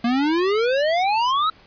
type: exponential sweep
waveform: square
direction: up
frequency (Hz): 230 to 1318.5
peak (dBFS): -18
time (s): 0.04-1.5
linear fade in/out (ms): 5
effects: pink hiss -51 dBFS RMS until 1.66 s + resampled to 11025 Hz